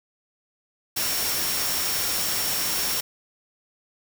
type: tone in noise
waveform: sine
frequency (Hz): 5510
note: F8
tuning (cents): -24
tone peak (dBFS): -31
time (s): 0.96-3.01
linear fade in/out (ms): 10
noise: white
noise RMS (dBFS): -26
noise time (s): 0.96-3.01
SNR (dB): -8
effects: none